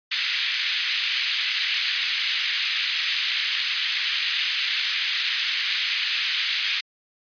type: band-pass noise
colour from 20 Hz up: white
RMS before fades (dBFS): -25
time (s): 0.11-6.81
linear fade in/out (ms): 10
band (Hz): 1900 to 4100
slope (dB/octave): 24
effects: resampled to 11025 Hz